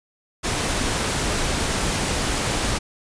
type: noise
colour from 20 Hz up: pink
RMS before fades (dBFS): -23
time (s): 0.43-2.79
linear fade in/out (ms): 20
effects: resampled to 22050 Hz